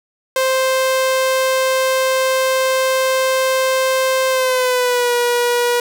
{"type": "tone with pitch glide", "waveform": "sawtooth", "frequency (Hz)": [523.3, 482.6], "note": ["C5", "B4"], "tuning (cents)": [0, -40], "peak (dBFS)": -10, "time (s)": [0.36, 5.8], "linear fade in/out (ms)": 2, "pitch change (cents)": -140, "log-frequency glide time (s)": [4.29, 5.13], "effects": []}